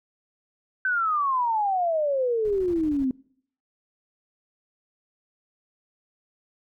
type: exponential sweep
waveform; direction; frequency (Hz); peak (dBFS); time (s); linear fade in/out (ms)
sine; down; 1545 to 253; -21; 0.85-3.11; 2
type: noise bursts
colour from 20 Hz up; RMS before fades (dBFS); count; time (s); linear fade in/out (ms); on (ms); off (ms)
brown; -41; 8; 2.45-3.044; 0; 55; 22
effects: noise-tail reverb RT60 0.6 s tail -23 dB re dry